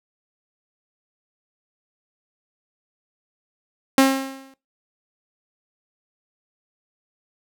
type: tone with exponential decay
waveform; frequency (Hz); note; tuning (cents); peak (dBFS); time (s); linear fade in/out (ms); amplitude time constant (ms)
sawtooth; 268.4; C4; +44; -6; 3.98-4.54; 2; 120
effects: noise-tail reverb RT60 0.2 s tail -18 dB re dry